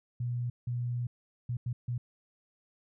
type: tone bursts at uneven times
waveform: sine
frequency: 121.5 Hz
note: B2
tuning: 28 cents flat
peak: -30 dBFS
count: 5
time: 0.2-0.5 / 0.67-1.07 / 1.49-1.57 / 1.66-1.73 / 1.88-1.98 s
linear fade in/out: 5 ms
effects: none